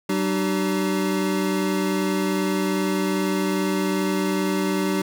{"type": "tone cluster", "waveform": "square", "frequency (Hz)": [190.7, 301.1, 383.6], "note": ["G3", "D4", "G4"], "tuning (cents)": [-47, 43, -37], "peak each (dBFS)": [-25, -26, -27], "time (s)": [0.09, 5.02], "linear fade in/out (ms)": 5, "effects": []}